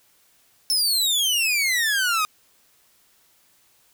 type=exponential sweep; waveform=sawtooth; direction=down; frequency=5360 to 1226 Hz; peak=-16 dBFS; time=0.7-2.25 s; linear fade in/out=0 ms; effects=white hiss -60 dBFS RMS until 3.93 s